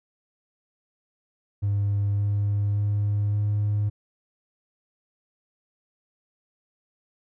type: tone with pitch steps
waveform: triangle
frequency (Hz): 101.2 / 102.08 / 102.97 / 103.86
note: G#2 / G#2 / G#2 / G#2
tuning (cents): -44 / -29 / -14 / +1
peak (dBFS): -18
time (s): 1.62-3.9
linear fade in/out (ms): 20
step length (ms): 570
effects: tanh soft clip ceiling -17 dBFS

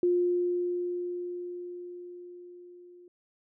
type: tone with level ramp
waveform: sine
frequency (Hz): 354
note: F4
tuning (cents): +23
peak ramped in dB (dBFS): -21 to -50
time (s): 0.03-3.08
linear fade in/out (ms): 2
effects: none

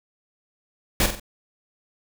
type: noise with echo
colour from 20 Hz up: pink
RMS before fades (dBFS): -19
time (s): 1-1.06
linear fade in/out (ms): 2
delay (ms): 46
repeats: 3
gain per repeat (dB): -7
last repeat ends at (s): 1.198
effects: none

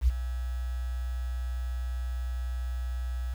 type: tone with ADSR envelope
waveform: sine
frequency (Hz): 62.1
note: B1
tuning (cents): +10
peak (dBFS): -16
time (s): 0.01-3.34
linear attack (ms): 68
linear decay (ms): 24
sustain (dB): -13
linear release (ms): 5
effects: tanh soft clip ceiling -12 dBFS + 8-bit

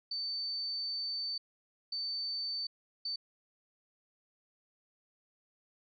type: tone bursts at uneven times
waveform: sine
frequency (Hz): 4550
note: C#8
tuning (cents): +44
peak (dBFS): -34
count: 3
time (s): 0.11-1.38 / 1.92-2.67 / 3.05-3.16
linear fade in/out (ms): 5
effects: none

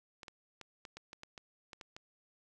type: clicks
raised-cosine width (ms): 0.2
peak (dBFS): -30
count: 11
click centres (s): 0.232 / 0.282 / 0.613 / 0.852 / 0.97 / 1.131 / 1.234 / 1.378 / 1.732 / 1.812 / 1.965
effects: none

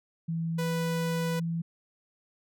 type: tone with pitch glide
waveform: sine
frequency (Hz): 164.81 to 166.72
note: E3 to E3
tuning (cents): 0 to +20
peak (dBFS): -28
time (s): 0.28-1.62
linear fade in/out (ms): 10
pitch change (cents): +20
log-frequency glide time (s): 0.52-0.7
type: tone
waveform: sawtooth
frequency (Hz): 493.9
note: B4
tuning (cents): 0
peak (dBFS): -28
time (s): 0.58-1.4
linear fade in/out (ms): 10
effects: none

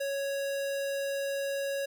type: tone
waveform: square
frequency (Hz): 554.4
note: C#5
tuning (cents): 0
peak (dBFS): -31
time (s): 0-1.86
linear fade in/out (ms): 10
effects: none

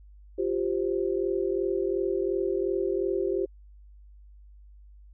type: chord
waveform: sine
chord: F suspended second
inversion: none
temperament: equal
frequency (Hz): 349.2 / 392 / 523.3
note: F4 / G4 / C5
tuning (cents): 0 / 0 / 0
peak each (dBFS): -29 / -27 / -33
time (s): 0.38-3.46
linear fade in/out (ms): 10
effects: added 50 Hz sine -48 dBFS peak until 5.13 s

